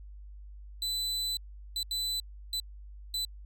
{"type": "tone bursts at uneven times", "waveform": "40% pulse", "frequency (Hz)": 4000, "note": "B7", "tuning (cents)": 21, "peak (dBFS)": -29, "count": 5, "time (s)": [[0.82, 1.37], [1.76, 1.83], [1.91, 2.2], [2.53, 2.6], [3.14, 3.25]], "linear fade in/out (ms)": 2, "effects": ["added 50 Hz sine -44 dBFS peak until 3.45 s"]}